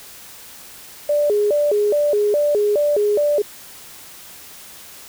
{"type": "tone with vibrato", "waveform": "sine", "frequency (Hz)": 493.9, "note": "B4", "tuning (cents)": 0, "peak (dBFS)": -14, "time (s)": [1.09, 3.42], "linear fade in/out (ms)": 5, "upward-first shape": "square", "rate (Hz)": 2.4, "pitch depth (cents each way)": 300, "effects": ["white hiss -40 dBFS RMS until 5.08 s"]}